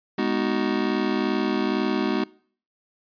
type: chord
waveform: square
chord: G# minor seventh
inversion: none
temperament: just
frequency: 207.7 / 249.2 / 311.5 / 373.8 Hz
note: G#3 / B3 / D#4 / F#4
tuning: 0 / +16 / +2 / +18 cents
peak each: -28 dBFS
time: 0.18-2.24 s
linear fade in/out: 5 ms
effects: noise-tail reverb RT60 0.5 s tail -23 dB re dry + resampled to 11025 Hz